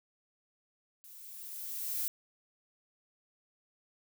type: noise with level ramp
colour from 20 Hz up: violet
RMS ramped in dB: -53 to -33 dBFS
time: 1.04-2.08 s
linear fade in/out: 0 ms
effects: none